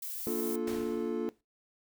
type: noise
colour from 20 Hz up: violet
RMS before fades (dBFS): -39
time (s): 0.02-0.56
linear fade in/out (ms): 5
type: chord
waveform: triangle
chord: Bb major seventh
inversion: none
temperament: just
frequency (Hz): 233.1 / 291.4 / 349.6 / 437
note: Bb3 / D4 / F4 / A4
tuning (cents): 0 / -13 / +2 / -12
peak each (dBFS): -34 / -36 / -33 / -33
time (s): 0.27-1.29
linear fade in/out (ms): 0
type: noise with exponential decay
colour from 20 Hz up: pink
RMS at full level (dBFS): -41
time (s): 0.67-1.41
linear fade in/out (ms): 5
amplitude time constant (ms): 160
effects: noise-tail reverb RT60 0.2 s tail -18 dB re dry